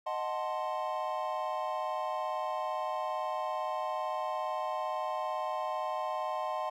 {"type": "chord", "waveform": "triangle", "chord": "D# diminished seventh", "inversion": "none", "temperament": "equal", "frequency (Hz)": [622.3, 740, 880, 1046.5], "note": ["D#5", "F#5", "A5", "C6"], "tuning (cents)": [0, 0, 0, 0], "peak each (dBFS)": [-35, -36, -37, -35], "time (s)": [0.06, 6.7], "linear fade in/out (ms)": 10, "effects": []}